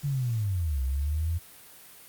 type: linear two-way sweep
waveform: sine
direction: down then up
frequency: 146.83 to 64 to 85.4 Hz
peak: -25 dBFS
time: 0.03-1.39 s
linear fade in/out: 20 ms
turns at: 0.82 s
effects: white hiss -50 dBFS RMS until 2.08 s + Opus 48 kbps